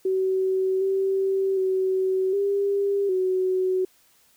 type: tone with pitch steps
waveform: sine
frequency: 378.2 / 386 / 377.3 / 399.6 / 372.3 Hz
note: F#4 / G4 / F#4 / G4 / F#4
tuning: +38 / -27 / +34 / +33 / +11 cents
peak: -20 dBFS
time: 0.05-3.85 s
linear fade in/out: 5 ms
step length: 760 ms
effects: white hiss -60 dBFS RMS until 4.36 s